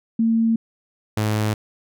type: tone pair in turn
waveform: sine / sawtooth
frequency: 226.7 / 107.11 Hz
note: A#3 / A2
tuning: -48 / -46 cents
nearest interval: octave + minor second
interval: 1298 cents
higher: first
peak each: -15 dBFS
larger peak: neither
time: 0.19-0.56 / 1.17-1.54 s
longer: neither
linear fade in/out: 5 ms
effects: none